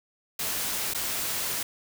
white noise with dropouts, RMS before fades -30 dBFS, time 0.39-1.63 s, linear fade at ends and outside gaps 5 ms, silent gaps 0.937-0.946 s, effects none

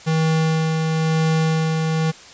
square tone with tremolo, 159.7 Hz, D#3, 45 cents sharp, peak -16 dBFS, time 0.06-2.12 s, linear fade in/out 20 ms, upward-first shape sine, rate 1 Hz, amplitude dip 30%, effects white hiss -42 dBFS RMS until 2.33 s + resampled to 16000 Hz

